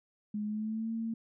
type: tone with pitch glide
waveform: sine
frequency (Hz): 209.9 to 226.3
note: G#3 to A3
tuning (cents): +19 to +49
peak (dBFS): -32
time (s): 0.34-1.14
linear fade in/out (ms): 5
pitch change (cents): +130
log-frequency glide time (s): 0.45-0.91
effects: none